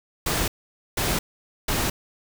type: noise bursts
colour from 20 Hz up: pink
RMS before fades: -24 dBFS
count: 3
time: 0.26-1.9 s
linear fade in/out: 5 ms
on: 220 ms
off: 490 ms
effects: none